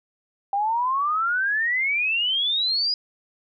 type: exponential sweep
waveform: sine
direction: up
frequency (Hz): 784 to 4978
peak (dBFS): -20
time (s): 0.53-2.94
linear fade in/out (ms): 2
effects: none